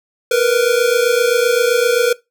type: tone pair together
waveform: square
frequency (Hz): 466.2 / 493.9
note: A#4 / B4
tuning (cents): 0 / 0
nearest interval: minor second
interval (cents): 100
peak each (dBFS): -15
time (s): 0.31-2.13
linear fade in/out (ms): 5
effects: noise-tail reverb RT60 0.2 s tail -20 dB re dry